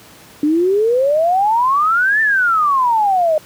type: exponential two-way sweep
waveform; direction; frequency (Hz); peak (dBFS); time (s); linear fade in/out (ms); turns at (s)
sine; up then down; 290 to 1800 to 605; -11; 0.43-3.38; 2; 2.21
effects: pink hiss -42 dBFS RMS until 3.45 s + high-pass 100 Hz 12 dB/octave